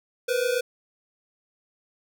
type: tone pair together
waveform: square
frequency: 480 / 507.6 Hz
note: B4 / B4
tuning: -49 / +47 cents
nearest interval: minor second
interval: 96 cents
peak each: -26 dBFS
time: 0.28-0.61 s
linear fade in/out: 10 ms
effects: none